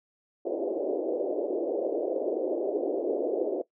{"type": "band-pass noise", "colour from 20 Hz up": "pink", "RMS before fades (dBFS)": -29, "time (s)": [0.45, 3.62], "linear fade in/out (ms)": 10, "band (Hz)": [320, 610], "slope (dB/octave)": 48, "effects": ["noise-tail reverb RT60 0.1 s tail -17 dB re dry"]}